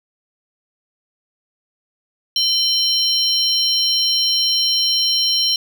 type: tone cluster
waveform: triangle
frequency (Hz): 3058 / 4112 / 5560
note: G7 / C8 / F8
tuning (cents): -44 / -31 / -9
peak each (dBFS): -18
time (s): 2.36-5.56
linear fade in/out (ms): 2
effects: none